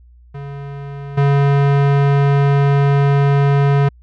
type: tone with level steps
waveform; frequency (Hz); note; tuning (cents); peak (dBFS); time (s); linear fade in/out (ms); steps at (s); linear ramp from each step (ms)
square; 140.8; C#3; +27; -27 / -11; 0.34-3.89; 10; 1.17; 10
effects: added 60 Hz sine -42 dBFS peak until 4.02 s + low-pass 2000 Hz 12 dB/octave